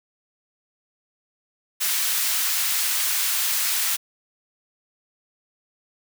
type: high-pass noise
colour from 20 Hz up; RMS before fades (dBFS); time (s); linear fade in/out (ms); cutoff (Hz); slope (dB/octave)
white; -23; 1.8-3.97; 20; 1300; 12
effects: none

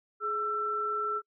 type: tone pair together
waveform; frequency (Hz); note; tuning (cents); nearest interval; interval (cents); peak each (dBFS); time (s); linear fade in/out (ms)
sine; 421.1 / 1337; G#4 / E6; +24 / +24; octave + minor sixth; 2000; -36 / -29; 0.2-1.22; 50
effects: noise-tail reverb RT60 0.1 s tail -26 dB re dry

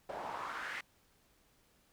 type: noise with band-pass filter sweep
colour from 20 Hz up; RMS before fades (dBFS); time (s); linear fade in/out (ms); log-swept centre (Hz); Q
pink; -42; 0.09-0.81; 5; 650 to 2000; 2.9
effects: pink hiss -70 dBFS RMS until 1.92 s

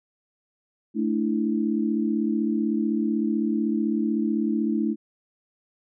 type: chord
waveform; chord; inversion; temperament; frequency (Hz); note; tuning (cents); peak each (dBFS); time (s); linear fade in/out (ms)
sine; A suspended fourth; none; equal; 220 / 293.7 / 329.6; A3 / D4 / E4; 0 / 0 / 0; -24 / -27 / -27; 0.94-4.96; 50
effects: none

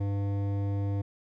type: tone with hard clipping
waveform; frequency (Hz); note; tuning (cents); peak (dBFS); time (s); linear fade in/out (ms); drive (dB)
sine; 100; G2; +35; -29; 0-1.02; 10; 13
effects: none

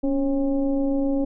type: tone with frequency modulation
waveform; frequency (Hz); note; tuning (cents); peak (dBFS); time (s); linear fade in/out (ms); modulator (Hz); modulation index
sine; 278.8; C#4; +10; -19; 0.03-1.25; 10; 265; 0.87
effects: none

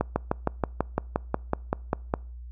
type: slowing click train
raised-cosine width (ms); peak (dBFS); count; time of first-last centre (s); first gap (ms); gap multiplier
1; -9; 13; 0.01-2.139; 150; 1.03
effects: noise-tail reverb RT60 0.5 s tail -26 dB re dry + added 60 Hz sine -38 dBFS peak until 2.51 s

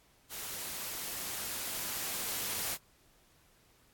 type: noise with level ramp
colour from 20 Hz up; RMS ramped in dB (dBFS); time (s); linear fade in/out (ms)
white; -41 to -35; 0.29-2.78; 50
effects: pink hiss -66 dBFS RMS until 3.93 s + AAC 64 kbps

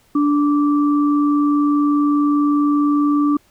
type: tone pair together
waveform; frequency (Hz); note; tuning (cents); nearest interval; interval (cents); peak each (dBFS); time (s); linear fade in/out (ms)
sine; 291.7 / 1166.8; D4 / D6; -12 / -12; 2 octaves; 2400; -13 / -23; 0.15-3.37; 5
effects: pink hiss -56 dBFS RMS until 3.5 s

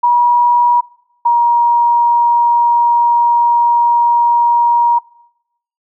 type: tone pair in turn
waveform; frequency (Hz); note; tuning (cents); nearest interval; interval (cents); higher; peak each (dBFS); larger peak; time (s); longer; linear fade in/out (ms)
sine; 962 / 947.7; B5 / A#5; -46 / +28; unison; 26; first; -7; neither; 0.03-0.81 / 1.25-4.99; second; 10
effects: noise-tail reverb RT60 0.8 s tail -22 dB re dry

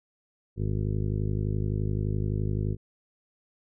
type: harmonic tone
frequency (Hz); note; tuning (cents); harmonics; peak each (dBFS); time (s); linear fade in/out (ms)
51.7; G#1; -7; 1 / 2 / 3 / 4 / 5 / 6 / 7 / 8 / 9; -32 / -28 / -32 / -38 / -40 / -48 / -38 / -43 / -47; 0.56-2.77; 50
effects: none

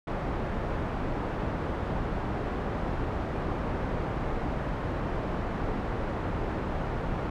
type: low-pass noise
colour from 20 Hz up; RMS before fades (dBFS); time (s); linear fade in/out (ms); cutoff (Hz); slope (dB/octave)
pink; -31; 0.07-7.3; 5; 1200; 12
effects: none

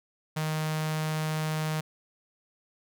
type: tone with notch filter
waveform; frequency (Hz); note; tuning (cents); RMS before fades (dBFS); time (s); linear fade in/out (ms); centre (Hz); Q
sawtooth; 155.9; D#3; +4; -30; 0.36-1.81; 10; 340; 1.2
effects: none

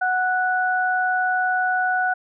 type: tone pair together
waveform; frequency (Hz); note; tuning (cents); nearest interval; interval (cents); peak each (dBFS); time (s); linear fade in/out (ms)
sine; 739 / 1478; F#5 / F#6; -2 / -2; octave; 1200; -21; 0.01-2.14; 10
effects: none

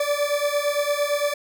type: beating tone pair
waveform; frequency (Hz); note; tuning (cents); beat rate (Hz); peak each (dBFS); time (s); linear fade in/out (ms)
40% pulse; 577 / 585.8; D5 / D5; -31 / -5; 8.8; -23; 0-1.34; 5
effects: none

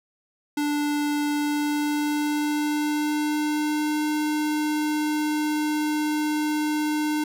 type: tone with pitch glide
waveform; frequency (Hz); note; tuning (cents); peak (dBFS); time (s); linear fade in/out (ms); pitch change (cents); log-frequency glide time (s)
square; 293.7 to 302.7; D4 to D#4; 0 to -48; -23; 0.57-7.24; 5; +52; 1.29-4.06
effects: none

